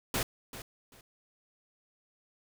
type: noise with echo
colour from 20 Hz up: pink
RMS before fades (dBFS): -31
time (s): 0.14-0.23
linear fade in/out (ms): 2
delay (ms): 390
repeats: 2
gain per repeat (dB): -13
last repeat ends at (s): 1.01
effects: none